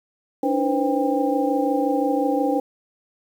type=tone cluster; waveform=sine; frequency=286.1 / 311.8 / 491.7 / 525 / 798 Hz; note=D4 / D#4 / B4 / C5 / G5; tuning=-45 / +4 / -8 / +6 / +31 cents; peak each=-22 / -28 / -26 / -25 / -25 dBFS; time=0.43-2.6 s; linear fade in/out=5 ms; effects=8-bit